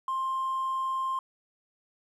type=tone with hard clipping; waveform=triangle; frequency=1055 Hz; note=C6; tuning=14 cents sharp; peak=-27 dBFS; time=0.08-1.19 s; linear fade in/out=2 ms; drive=2 dB; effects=none